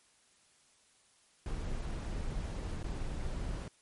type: noise with dropouts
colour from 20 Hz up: brown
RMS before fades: -37 dBFS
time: 1.46-3.68 s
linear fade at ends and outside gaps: 2 ms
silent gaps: 2.83-2.842 s
effects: white hiss -67 dBFS RMS until 3.81 s + MP3 48 kbps